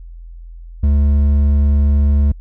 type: tone with hard clipping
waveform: triangle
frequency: 71.8 Hz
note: D2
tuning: 39 cents flat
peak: -11 dBFS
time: 0.83-2.32 s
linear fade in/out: 5 ms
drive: 9 dB
effects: added 42 Hz sine -31 dBFS peak until 2.4 s